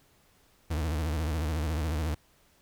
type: tone with vibrato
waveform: 40% pulse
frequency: 77.78 Hz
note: D#2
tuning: in tune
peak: -27 dBFS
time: 0.7-2.15 s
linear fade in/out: 10 ms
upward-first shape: sine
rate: 14 Hz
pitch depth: 130 cents each way
effects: pink hiss -64 dBFS RMS until 2.61 s